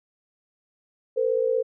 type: tone pair together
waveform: sine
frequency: 454.5 / 511 Hz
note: A#4 / C5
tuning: -44 / -41 cents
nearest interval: major second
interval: 203 cents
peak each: -23 dBFS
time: 1.16-1.63 s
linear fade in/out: 20 ms
effects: none